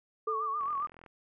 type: tone with exponential decay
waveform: sine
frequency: 440 Hz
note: A4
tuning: in tune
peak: -31 dBFS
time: 0.27-0.83 s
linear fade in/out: 5 ms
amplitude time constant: 120 ms
type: tone with vibrato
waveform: sine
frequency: 1154 Hz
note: D6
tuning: 31 cents flat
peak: -30 dBFS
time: 0.27-0.87 s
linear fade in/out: 10 ms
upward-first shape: sine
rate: 7.4 Hz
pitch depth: 92 cents each way
type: click train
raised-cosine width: 0.5 ms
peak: -36 dBFS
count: 20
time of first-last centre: 0.61-1.062 s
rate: 42 Hz
effects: none